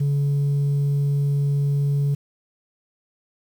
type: tone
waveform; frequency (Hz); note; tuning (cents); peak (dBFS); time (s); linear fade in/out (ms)
sine; 142.1; C#3; +43; -15; 0-2.15; 10
effects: tanh soft clip ceiling -17 dBFS + 8-bit